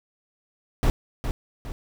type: noise with echo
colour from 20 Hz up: brown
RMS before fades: -19 dBFS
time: 0.83-0.9 s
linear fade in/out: 0 ms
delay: 410 ms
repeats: 2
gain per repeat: -7 dB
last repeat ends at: 1.72 s
effects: none

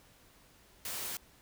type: noise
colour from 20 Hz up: white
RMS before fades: -39 dBFS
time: 0.85-1.17 s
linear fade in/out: 2 ms
effects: pink hiss -62 dBFS RMS until 1.41 s

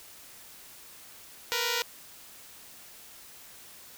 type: tone pair together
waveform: 5% pulse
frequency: 466.2 / 493.6 Hz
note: A#4 / B4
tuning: 0 / -1 cents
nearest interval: minor second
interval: 99 cents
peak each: -18 / -19 dBFS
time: 1.52-1.82 s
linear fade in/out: 0 ms
effects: white hiss -50 dBFS RMS until 3.97 s

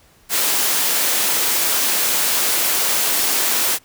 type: high-pass noise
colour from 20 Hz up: white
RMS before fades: -18 dBFS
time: 0.29-3.79 s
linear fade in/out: 50 ms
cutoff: 260 Hz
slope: 12 dB/octave
effects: pink hiss -53 dBFS RMS until 3.84 s

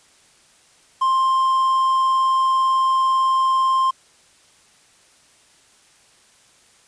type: tone with quantisation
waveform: triangle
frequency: 1053 Hz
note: C6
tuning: 11 cents sharp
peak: -13 dBFS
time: 1.01-3.91 s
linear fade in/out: 10 ms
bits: 7
effects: white hiss -54 dBFS RMS until 6.87 s + resampled to 22050 Hz

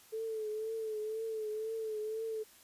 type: tone with vibrato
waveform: sine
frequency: 437.2 Hz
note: A4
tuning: 11 cents flat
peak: -35 dBFS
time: 0.12-2.44 s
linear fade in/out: 20 ms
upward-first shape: triangle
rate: 2 Hz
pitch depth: 54 cents each way
effects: white hiss -60 dBFS RMS until 2.63 s + resampled to 32000 Hz

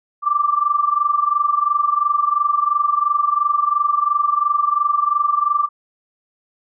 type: tone with amplitude modulation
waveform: sine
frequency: 1174.7 Hz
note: D6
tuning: in tune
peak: -11 dBFS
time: 0.22-5.69 s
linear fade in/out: 50 ms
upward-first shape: sine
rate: 22.9 Hz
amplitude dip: 80%
effects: none

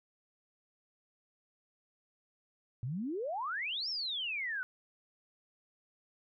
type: exponential two-way sweep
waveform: sine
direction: up then down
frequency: 112.7 to 5560 to 1456 Hz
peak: -34 dBFS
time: 2.83-4.63 s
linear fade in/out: 0 ms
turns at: 3.89 s
effects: none

